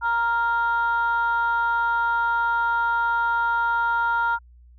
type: tone pair together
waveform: sine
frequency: 935.4 / 1396.9 Hz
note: A#5 / F6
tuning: +6 / 0 cents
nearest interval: perfect fifth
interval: 694 cents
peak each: -21 dBFS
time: 0.01-4.39 s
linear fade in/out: 50 ms
effects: tanh soft clip ceiling -14 dBFS + added 60 Hz sine -47 dBFS peak until 4.78 s